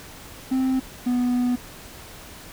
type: tone pair in turn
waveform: triangle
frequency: 261.3 / 246.6 Hz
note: C4 / B3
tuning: -2 / -2 cents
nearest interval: minor second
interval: 100 cents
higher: first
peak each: -17 dBFS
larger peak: neither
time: 0.51-0.8 / 1.06-1.56 s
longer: second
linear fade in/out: 10 ms
effects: pink hiss -42 dBFS RMS until 2.52 s